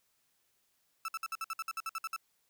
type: tone bursts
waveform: 35% pulse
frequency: 1318.5 Hz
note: E6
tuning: in tune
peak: -33 dBFS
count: 13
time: 1.05-2.163 s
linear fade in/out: 2 ms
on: 33 ms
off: 57 ms
effects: white hiss -75 dBFS RMS until 2.49 s